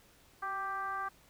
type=tone with frequency modulation; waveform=sine; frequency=1174.7 Hz; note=D6; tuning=in tune; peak=-34 dBFS; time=0.42-1.09 s; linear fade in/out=10 ms; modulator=397 Hz; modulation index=1; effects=pink hiss -63 dBFS RMS until 1.29 s